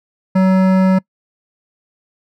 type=tone with hard clipping; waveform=sine; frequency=188.2 Hz; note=F#3; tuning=30 cents sharp; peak=-11 dBFS; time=0.35-0.99 s; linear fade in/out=10 ms; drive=15 dB; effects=noise-tail reverb RT60 0.1 s tail -25 dB re dry